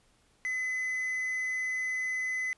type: tone with quantisation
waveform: triangle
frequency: 2021 Hz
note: B6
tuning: 39 cents sharp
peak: -28 dBFS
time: 0.45-2.53 s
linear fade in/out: 0 ms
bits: 9
effects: pink hiss -67 dBFS RMS until 2.57 s + resampled to 24000 Hz